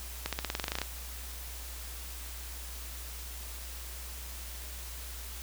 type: accelerating click train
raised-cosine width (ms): 0.2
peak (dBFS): -14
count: 13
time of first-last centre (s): 0.26-0.816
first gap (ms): 67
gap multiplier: 0.93
effects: added 60 Hz sine -42 dBFS peak until 5.42 s + white hiss -45 dBFS RMS until 5.42 s